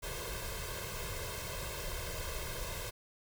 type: noise with comb filter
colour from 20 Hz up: pink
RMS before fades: -40 dBFS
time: 0.02-2.91 s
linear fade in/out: 20 ms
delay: 1.9 ms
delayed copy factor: +0.95
effects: none